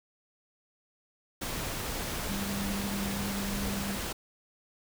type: tone in noise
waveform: sine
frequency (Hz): 198.7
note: G3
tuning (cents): +24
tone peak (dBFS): -33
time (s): 2.29-3.96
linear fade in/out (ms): 10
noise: pink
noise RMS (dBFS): -35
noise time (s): 1.41-4.13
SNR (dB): -1
effects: none